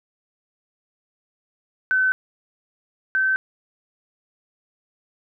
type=tone pair in turn; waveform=sine; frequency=1521 / 1540.5 Hz; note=F#6 / G6; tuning=+47 / -31 cents; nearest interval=unison; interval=22 cents; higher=second; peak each=-16 / -17 dBFS; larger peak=first; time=1.91-2.12 / 3.15-3.36 s; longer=neither; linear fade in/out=0 ms; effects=none